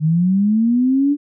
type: linear sweep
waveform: sine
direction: up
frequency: 150 to 293.7 Hz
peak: -12 dBFS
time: 0-1.17 s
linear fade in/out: 50 ms
effects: none